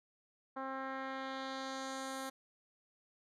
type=tone with low-pass filter sweep; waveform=10% pulse; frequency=266.2 Hz; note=C4; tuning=30 cents sharp; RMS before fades=-42 dBFS; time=0.56-2.3 s; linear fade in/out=10 ms; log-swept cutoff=1200 to 12000 Hz; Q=1.4; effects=none